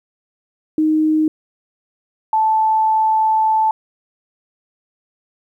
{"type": "tone pair in turn", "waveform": "sine", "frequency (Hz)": [311.1, 875.9], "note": ["D#4", "A5"], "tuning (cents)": [0, -8], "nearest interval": "octave + tritone", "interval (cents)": 1792, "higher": "second", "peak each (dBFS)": -12, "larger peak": "neither", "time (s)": [[0.78, 1.28], [2.33, 3.71]], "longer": "second", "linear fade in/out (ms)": 2, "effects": ["9-bit"]}